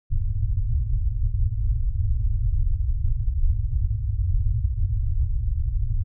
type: low-pass noise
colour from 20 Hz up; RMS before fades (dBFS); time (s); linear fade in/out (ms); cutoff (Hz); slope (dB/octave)
pink; -22; 0.1-6.04; 20; 120; 96
effects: none